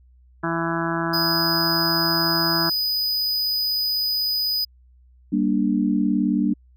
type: harmonic tone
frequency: 166.5 Hz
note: E3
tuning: 18 cents sharp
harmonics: 1 / 2 / 4 / 5 / 6 / 7 / 8 / 9 / 10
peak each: -28 / -26 / -31 / -35 / -30 / -34 / -31 / -32 / -33 dBFS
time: 0.43-2.7 s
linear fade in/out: 10 ms
type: tone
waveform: square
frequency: 4978 Hz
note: D#8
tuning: in tune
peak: -21 dBFS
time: 1.13-4.65 s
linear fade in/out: 10 ms
type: chord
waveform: sine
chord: G minor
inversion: none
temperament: just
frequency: 196 / 235.2 / 294 Hz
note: G3 / Bb3 / D4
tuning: 0 / +16 / +2 cents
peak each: -22 dBFS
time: 5.32-6.54 s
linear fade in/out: 10 ms
effects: added 62 Hz sine -50 dBFS peak until 6.76 s